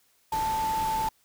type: tone in noise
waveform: sine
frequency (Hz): 881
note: A5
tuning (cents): +2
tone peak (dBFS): -25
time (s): 0.32-1.09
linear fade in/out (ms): 5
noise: pink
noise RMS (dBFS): -37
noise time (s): 0.32-1.09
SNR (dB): +9
effects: white hiss -66 dBFS RMS until 1.24 s